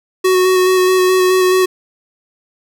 square tone with vibrato, 370.3 Hz, F#4, 1 cent sharp, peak -10 dBFS, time 0.24-1.66 s, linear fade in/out 10 ms, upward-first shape square, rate 4.7 Hz, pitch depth 13 cents each way, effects none

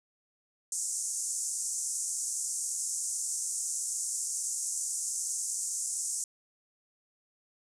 pink band-pass noise, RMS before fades -34 dBFS, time 0.72-6.24 s, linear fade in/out 2 ms, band 6300 to 9500 Hz, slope 48 dB/octave, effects none

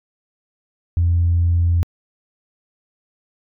sine tone, 85.7 Hz, F2, 32 cents flat, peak -12 dBFS, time 0.97-1.83 s, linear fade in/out 0 ms, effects tanh soft clip ceiling -9 dBFS

